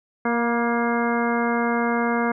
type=harmonic tone with a mistuned harmonic; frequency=235.2 Hz; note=A#3; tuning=16 cents sharp; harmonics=1 / 2 / 3 / 4 / 5 / 6 / 7 / 9; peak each=-23 / -26 / -28 / -29 / -30 / -31 / -31 / -33 dBFS; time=0.25-2.32 s; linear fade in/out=5 ms; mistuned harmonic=4; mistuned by=+21 cents; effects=none